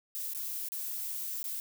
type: noise with dropouts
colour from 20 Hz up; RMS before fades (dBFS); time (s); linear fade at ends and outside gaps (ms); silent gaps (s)
violet; -37; 0.15-1.6; 0; 0.335-0.348 / 0.686-0.72 / 1.429-1.441
effects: none